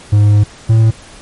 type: tone pair in turn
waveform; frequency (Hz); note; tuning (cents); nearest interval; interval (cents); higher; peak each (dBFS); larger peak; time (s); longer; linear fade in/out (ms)
triangle; 103.83 / 111.84; G#2 / A2; 0 / +29; minor second; 129; second; -3; neither; 0.12-0.44 / 0.69-0.91; first; 10
effects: pink hiss -37 dBFS RMS until 1.21 s + MP3 48 kbps